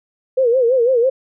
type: tone with vibrato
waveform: sine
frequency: 493.9 Hz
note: B4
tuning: in tune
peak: -11 dBFS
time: 0.37-1.1 s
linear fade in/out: 10 ms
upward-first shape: sine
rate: 6 Hz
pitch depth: 130 cents each way
effects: none